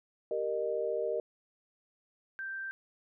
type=chord; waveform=sine; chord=Eb major; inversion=first; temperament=equal with one note detuned; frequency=392 / 466.2 / 614 Hz; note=G4 / Bb4 / Eb5; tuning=0 / 0 / -23 cents; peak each=-37 / -33 / -34 dBFS; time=0.31-1.2 s; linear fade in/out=2 ms
type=tone; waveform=sine; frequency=1568 Hz; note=G6; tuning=in tune; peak=-36 dBFS; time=2.39-2.71 s; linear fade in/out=0 ms
effects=none